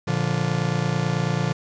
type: chord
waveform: 45% pulse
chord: Bb major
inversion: none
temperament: just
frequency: 116.54 / 145.68 / 174.81 Hz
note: Bb2 / D3 / F3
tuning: 0 / -14 / +2 cents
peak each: -27 / -24 / -26 dBFS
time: 0.07-1.53 s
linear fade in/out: 10 ms
effects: resampled to 16000 Hz + 8-bit